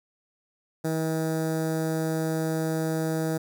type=tone with notch filter; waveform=15% pulse; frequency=160 Hz; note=D#3; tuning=49 cents sharp; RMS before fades=-27 dBFS; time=0.84-3.38 s; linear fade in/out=10 ms; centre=2800 Hz; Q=0.54; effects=none